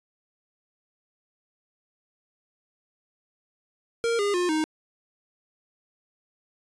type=tone with pitch steps; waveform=square; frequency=464.4 / 406.6 / 356 / 311.7 Hz; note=A#4 / G#4 / F4 / D#4; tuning=-7 / -37 / +33 / +3 cents; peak=-23 dBFS; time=4.04-4.64 s; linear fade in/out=0 ms; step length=150 ms; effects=resampled to 22050 Hz